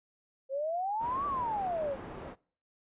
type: exponential two-way sweep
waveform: sine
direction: up then down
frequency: 523.3 to 1174.7 to 523.3 Hz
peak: -30 dBFS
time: 0.49-1.97 s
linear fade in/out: 50 ms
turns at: 1.26 s
type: low-pass noise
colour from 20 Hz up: white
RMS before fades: -44 dBFS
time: 0.99-2.36 s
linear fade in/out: 50 ms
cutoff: 760 Hz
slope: 12 dB/octave
effects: noise-tail reverb RT60 0.5 s tail -24 dB re dry + resampled to 8000 Hz